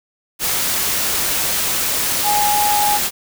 sine tone in noise, 830.6 Hz, G#5, in tune, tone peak -15 dBFS, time 2.23-3 s, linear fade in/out 50 ms, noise white, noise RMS -19 dBFS, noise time 0.39-3.11 s, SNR +1 dB, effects none

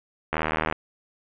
click train, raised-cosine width 0.5 ms, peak -9 dBFS, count 32, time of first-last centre 0.33-0.725 s, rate 78.5 Hz, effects resampled to 8000 Hz + 7-bit

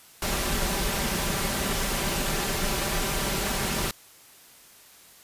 pink noise with comb filter, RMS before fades -27 dBFS, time 0.22-3.91 s, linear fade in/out 2 ms, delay 5.1 ms, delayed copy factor +0.5, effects white hiss -52 dBFS RMS until 5.23 s + resampled to 32000 Hz

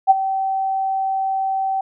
sine tone with ADSR envelope, 771 Hz, G5, 29 cents flat, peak -5 dBFS, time 0.07-1.81 s, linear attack 34 ms, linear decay 25 ms, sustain -13 dB, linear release 5 ms, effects none

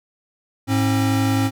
square tone pair together, 106.9 / 269.4 Hz, A2 / C#4, -49 / -49 cents, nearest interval octave + major third, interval 1600 cents, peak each -20 dBFS, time 0.67-1.51 s, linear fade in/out 50 ms, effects none

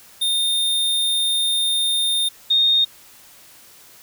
square / sine tone pair in turn, 3639 / 3688 Hz, A#7 / A#7, -42 / -19 cents, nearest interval unison, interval 23 cents, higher second, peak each -18 / -13 dBFS, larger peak second, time 0.21-2.29 / 2.5-2.85 s, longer first, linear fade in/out 10 ms, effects white hiss -47 dBFS RMS until 4.02 s

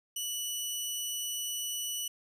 15% pulse tone, 2956 Hz, F#7, 2 cents flat, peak -26 dBFS, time 0.16-2.08 s, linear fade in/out 5 ms, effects none

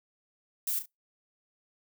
violet noise with echo, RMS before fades -31 dBFS, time 0.67-0.79 s, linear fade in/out 2 ms, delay 34 ms, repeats 2, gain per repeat -9 dB, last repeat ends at 0.858 s, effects noise-tail reverb RT60 0.2 s tail -26 dB re dry

